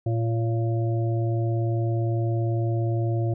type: harmonic tone with a mistuned harmonic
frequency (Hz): 114.7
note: A#2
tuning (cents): -28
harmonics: 1 / 3 / 5 / 6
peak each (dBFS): -22 / -30 / -36 / -36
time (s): 0.06-3.34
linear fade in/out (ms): 5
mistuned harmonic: 5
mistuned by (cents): -23
effects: none